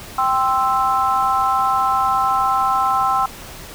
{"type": "chord", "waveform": "sine", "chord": "C major", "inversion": "second", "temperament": "equal", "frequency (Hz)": [784, 1046.5, 1318.5], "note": ["G5", "C6", "E6"], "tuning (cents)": [0, 0, 0], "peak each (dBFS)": -19, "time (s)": [0.18, 3.26], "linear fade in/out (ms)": 5, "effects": ["pink hiss -36 dBFS RMS until 3.74 s"]}